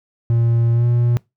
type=tone with pitch glide; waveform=triangle; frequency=116.8 to 119.74 Hz; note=A#2 to A#2; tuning=+4 to +47 cents; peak=-11 dBFS; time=0.3-1.17 s; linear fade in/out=0 ms; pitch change=+43 cents; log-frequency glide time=0.73-0.85 s; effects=noise-tail reverb RT60 0.2 s tail -23 dB re dry